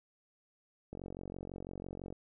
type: click train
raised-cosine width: 2 ms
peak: -30 dBFS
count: 56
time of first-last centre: 0.93-2.126 s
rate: 46 Hz
effects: none